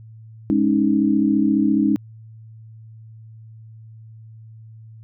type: chord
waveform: sine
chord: Ab suspended fourth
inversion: none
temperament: just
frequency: 207.7 / 276.9 / 311.5 Hz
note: Ab3 / Db4 / Eb4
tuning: 0 / -2 / +2 cents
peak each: -19 dBFS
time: 0.5-1.96 s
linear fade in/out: 0 ms
effects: added 111 Hz sine -39 dBFS peak until 5.03 s